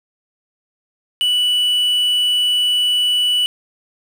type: tone with quantisation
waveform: triangle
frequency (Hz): 2960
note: F#7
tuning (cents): 0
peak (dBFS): -12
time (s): 1.21-3.46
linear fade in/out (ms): 0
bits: 6
effects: none